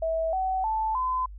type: tone with pitch steps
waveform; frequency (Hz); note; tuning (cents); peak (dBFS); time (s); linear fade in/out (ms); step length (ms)
sine; 650 / 755.3 / 877.7 / 1020; E5 / F#5 / A5 / C6; -24 / +35 / -5 / -44; -24; 0.02-1.26; 5; 310
effects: added 50 Hz sine -39 dBFS peak until 1.38 s